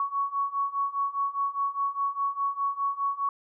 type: beating tone pair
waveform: sine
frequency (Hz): 1113 / 1117.9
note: C#6 / C#6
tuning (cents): +7 / +14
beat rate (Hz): 4.9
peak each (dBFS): -30 / -28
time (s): 0-3.29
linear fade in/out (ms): 2
effects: none